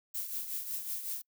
violet noise with tremolo, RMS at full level -35 dBFS, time 0.14-1.22 s, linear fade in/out 10 ms, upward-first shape triangle, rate 5.4 Hz, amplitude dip 65%, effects noise-tail reverb RT60 0.1 s tail -26 dB re dry

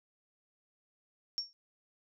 sine tone with exponential decay, 5500 Hz, F8, 27 cents flat, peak -28 dBFS, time 1.38-1.53 s, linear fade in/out 0 ms, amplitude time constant 32 ms, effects none

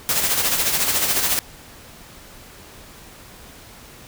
white noise with tremolo, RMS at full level -18 dBFS, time 0.09-1.39 s, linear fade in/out 0 ms, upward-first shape sine, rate 14 Hz, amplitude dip 50%, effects pink hiss -43 dBFS RMS until 4.07 s

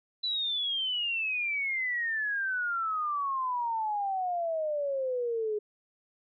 sine exponential sweep, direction down, 4003 to 415.3 Hz, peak -28 dBFS, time 0.23-5.59 s, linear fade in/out 10 ms, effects none

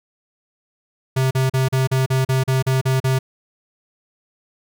square tone bursts, 131.4 Hz, C3, 8 cents sharp, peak -16 dBFS, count 11, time 1.16-3.19 s, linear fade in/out 10 ms, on 150 ms, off 38 ms, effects none

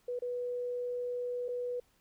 sine tone with dropouts, 490.6 Hz, B4, 12 cents flat, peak -33 dBFS, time 0.08-1.8 s, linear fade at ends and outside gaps 5 ms, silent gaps 0.191-0.22 / 1.483-1.487 s, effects pink hiss -70 dBFS RMS until 2 s

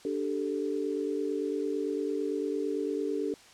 sine chord, D suspended fourth, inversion none, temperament just, 293.7 / 391.6 / 440.5 Hz, D4 / G4 / A4, 0 / -2 / +2 cents, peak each -33 dBFS, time 0.05-3.34 s, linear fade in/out 2 ms, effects white hiss -54 dBFS RMS until 3.53 s + low-pass 7000 Hz 12 dB/octave

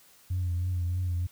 sine tone with vibrato, 89.1 Hz, F2, 35 cents sharp, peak -25 dBFS, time 0.3-1.27 s, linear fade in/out 10 ms, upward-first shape triangle, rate 3.2 Hz, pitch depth 57 cents each way, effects tanh soft clip ceiling -23 dBFS + white hiss -58 dBFS RMS until 1.31 s

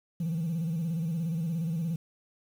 sine tone with vibrato, 164.81 Hz, E3, in tune, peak -26 dBFS, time 0.2-1.96 s, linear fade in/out 5 ms, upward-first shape square, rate 17 Hz, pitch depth 79 cents each way, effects tanh soft clip ceiling -26 dBFS + 9-bit

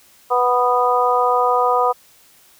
harmonic tone, 246.9 Hz, B3, in tune, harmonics 2 / 3 / 4 / 5, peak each -19 / -19 / -19 / -19 dBFS, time 0.3-1.93 s, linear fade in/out 20 ms, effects white hiss -51 dBFS RMS until 2.59 s

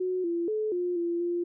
sine tone with pitch steps, 367.8 / 340.8 / 430.6 / 355.3 / 342.4 / 347.6 Hz, F#4 / F4 / A4 / F4 / F4 / F4, -10 / -42 / -37 / +30 / -34 / -8 cents, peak -26 dBFS, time 0-1.44 s, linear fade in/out 10 ms, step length 240 ms, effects none

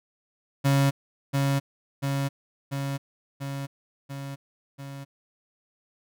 35% pulse tone with echo, 138.59 Hz, C#3, in tune, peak -17 dBFS, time 0.64-0.91 s, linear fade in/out 20 ms, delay 690 ms, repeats 6, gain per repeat -3 dB, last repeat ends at 5.05 s, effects none

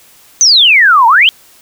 sine exponential two-way sweep, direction down then up, 6320 to 880 to 3311 Hz, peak -3 dBFS, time 0.41-1.29 s, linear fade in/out 0 ms, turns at 1.07 s, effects white hiss -43 dBFS RMS until 1.61 s

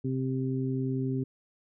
harmonic tone, 131.2 Hz, C3, 5 cents sharp, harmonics 1 / 2 / 3, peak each -30 / -31 / -36 dBFS, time 0.04-1.24 s, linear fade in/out 10 ms, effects none

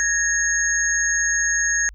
sine tone cluster, 1668 / 1833 / 6520 Hz, G#6 / A#6 / G#8, +7 / -30 / -33 cents, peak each -22 / -24 / -21 dBFS, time 0-1.89 s, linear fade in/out 0 ms, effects added 49 Hz sine -39 dBFS peak until 1.94 s

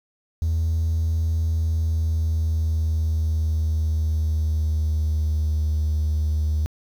triangle tone with pitch glide, 81.1 to 76.55 Hz, E2 to D#2, -28 to -28 cents, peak -16 dBFS, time 0.42-6.66 s, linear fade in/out 0 ms, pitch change -100 cents, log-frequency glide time 1.28-5.77 s, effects tanh soft clip ceiling -15 dBFS + 8-bit

